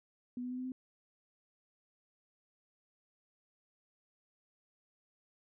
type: tone with pitch steps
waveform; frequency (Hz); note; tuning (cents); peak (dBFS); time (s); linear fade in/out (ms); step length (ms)
sine; 246.5 / 249.2 / 252 / 254.8 / 257.6; B3 / B3 / B3 / C4 / C4; -3 / +16 / +35 / -46 / -27; -37; 0.37-0.72; 2; 70
effects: none